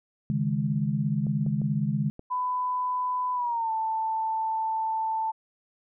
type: chord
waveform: sine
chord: C# suspended second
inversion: none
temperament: equal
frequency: 138.59 / 155.56 / 207.7 Hz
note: C#3 / D#3 / G#3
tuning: 0 / 0 / 0 cents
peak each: -28 dBFS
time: 0.3-2.1 s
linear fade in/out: 0 ms
type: clicks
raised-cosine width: 2 ms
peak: -28 dBFS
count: 4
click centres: 1.268 / 1.464 / 1.617 / 2.194 s
type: tone with pitch glide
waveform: sine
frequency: 1000 to 885.8 Hz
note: B5 to A5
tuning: +21 to +11 cents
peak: -25 dBFS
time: 2.3-5.32 s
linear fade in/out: 20 ms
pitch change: -210 cents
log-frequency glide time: 3.34-3.71 s
effects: none